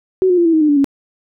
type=tone with pitch steps; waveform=sine; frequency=374.5 / 358.8 / 343.8 / 329.4 / 315.6 / 302.4 / 289.8 / 277.7 Hz; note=F#4 / F4 / F4 / E4 / D#4 / D#4 / D4 / C#4; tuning=+21 / +47 / -27 / -1 / +25 / -49 / -23 / +3 cents; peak=-9 dBFS; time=0.22-0.844 s; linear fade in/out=0 ms; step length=78 ms; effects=none